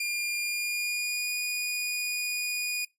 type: tone with pitch glide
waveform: sawtooth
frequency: 2407 to 2456 Hz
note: D7 to D#7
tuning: +42 to -23 cents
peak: -25 dBFS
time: 0-2.85 s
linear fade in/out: 5 ms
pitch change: +35 cents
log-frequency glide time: 0.39-1.33 s
effects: noise-tail reverb RT60 0.2 s tail -22 dB re dry + resampled to 32000 Hz